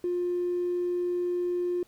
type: tone with tanh clipping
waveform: triangle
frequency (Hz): 354.1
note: F4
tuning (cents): +24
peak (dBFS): -25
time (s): 0.04-1.83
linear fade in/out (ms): 2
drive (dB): 1
effects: pink hiss -62 dBFS RMS until 1.87 s